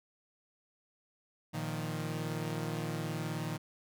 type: chord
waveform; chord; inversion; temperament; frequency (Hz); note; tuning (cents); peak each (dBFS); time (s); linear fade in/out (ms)
sawtooth; Bb suspended fourth; none; equal; 116.54 / 155.56 / 174.61; Bb2 / Eb3 / F3; 0 / 0 / 0; -36 / -33 / -38; 1.53-3.58; 20
effects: none